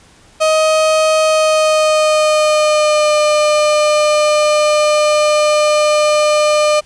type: tone with pitch glide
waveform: 35% pulse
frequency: 628 to 602.4 Hz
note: D#5 to D5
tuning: +16 to +44 cents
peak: -8 dBFS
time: 0.4-6.81 s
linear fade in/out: 20 ms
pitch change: -72 cents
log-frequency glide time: 1.23-3.15 s
effects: pink hiss -46 dBFS RMS until 6.85 s + resampled to 22050 Hz